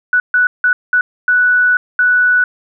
sine tone bursts at uneven times, 1480 Hz, F#6, in tune, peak -8 dBFS, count 6, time 0.13-0.2 / 0.34-0.47 / 0.64-0.73 / 0.93-1.01 / 1.28-1.77 / 1.99-2.44 s, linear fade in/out 2 ms, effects none

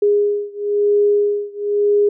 sine beating tone pair, 410.8 / 411.8 Hz, G#4 / G#4, -19 / -15 cents, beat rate 1 Hz, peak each -16 / -17 dBFS, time 0.02-2.09 s, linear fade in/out 5 ms, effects none

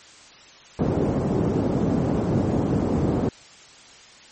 pink band-pass noise, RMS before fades -22 dBFS, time 0.79-3.29 s, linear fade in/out 2 ms, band 130 to 420 Hz, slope 12 dB/octave, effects white hiss -47 dBFS RMS until 4.31 s + MP3 32 kbps

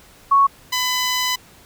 sine / 10% pulse tone pair in turn, 1108.7 / 1003.3 Hz, C#6 / B5, 0 / +27 cents, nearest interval major second, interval 173 cents, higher first, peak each -10 dBFS, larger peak neither, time 0.31-0.47 / 0.72-1.36 s, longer second, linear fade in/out 10 ms, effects pink hiss -48 dBFS RMS until 1.65 s

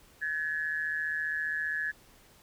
sine tone with amplitude modulation, 1700 Hz, G#6, 40 cents sharp, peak -26 dBFS, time 0.21-1.92 s, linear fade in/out 20 ms, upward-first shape sine, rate 155 Hz, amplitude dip 75%, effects pink hiss -59 dBFS RMS until 2.42 s

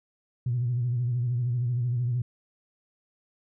sine tone with vibrato, 121.8 Hz, B2, 24 cents flat, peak -23 dBFS, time 0.46-2.22 s, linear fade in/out 5 ms, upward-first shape sine, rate 13 Hz, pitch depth 68 cents each way, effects tanh soft clip ceiling -19 dBFS

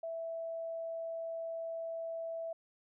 sine tone, 659.3 Hz, E5, in tune, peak -37 dBFS, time 0.03-2.53 s, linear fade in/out 5 ms, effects none

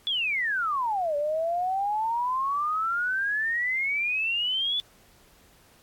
sine exponential two-way sweep, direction down then up, 3485 to 574 to 3485 Hz, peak -24 dBFS, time 0.07-4.8 s, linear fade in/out 0 ms, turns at 1.16 s, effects pink hiss -58 dBFS RMS until 5.82 s + AAC 64 kbps

